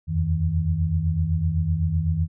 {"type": "tone cluster", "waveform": "sine", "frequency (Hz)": [80.2, 88.1, 159.2], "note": ["E2", "F2", "D#3"], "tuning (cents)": [-47, 16, 40], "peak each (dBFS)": [-26, -23, -24], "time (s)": [0.07, 2.28], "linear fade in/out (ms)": 50, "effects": []}